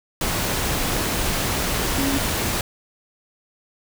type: tone in noise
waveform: sine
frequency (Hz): 274.6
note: C#4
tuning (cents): -16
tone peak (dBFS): -21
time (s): 1.98-2.18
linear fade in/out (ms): 2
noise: pink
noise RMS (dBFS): -23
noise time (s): 0.21-2.61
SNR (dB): -1
effects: none